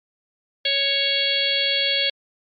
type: harmonic tone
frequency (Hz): 554.4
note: C#5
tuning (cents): 0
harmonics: 1 / 3 / 4 / 5 / 6 / 7 / 8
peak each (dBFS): -29 / -31 / -27 / -28 / -21 / -30 / -26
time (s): 0.65-2.1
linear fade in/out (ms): 5
effects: MP3 48 kbps